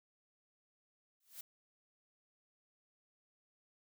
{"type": "noise with exponential growth", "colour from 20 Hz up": "blue", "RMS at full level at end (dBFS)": -44, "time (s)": [1.2, 1.41], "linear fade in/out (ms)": 5, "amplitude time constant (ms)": 44, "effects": []}